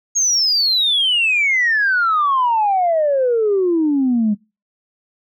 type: exponential sweep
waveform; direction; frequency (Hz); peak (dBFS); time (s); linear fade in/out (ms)
sine; down; 6620 to 203.4; -12; 0.15-4.35; 20
effects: noise-tail reverb RT60 0.3 s tail -26 dB re dry + tanh soft clip ceiling -9 dBFS